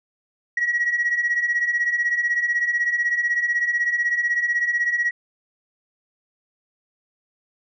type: beating tone pair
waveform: sine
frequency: 1900 / 1916 Hz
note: A#6 / A#6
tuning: +33 / +47 cents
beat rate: 16 Hz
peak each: -24 / -19 dBFS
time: 0.57-5.11 s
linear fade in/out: 5 ms
effects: tanh soft clip ceiling -14 dBFS